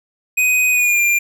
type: tone with pitch glide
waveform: square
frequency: 2500 to 2390 Hz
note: D#7 to D7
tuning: +8 to +30 cents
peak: -13 dBFS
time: 0.37-1.19 s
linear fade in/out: 10 ms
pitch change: -78 cents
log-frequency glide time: 0.71-1.01 s
effects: none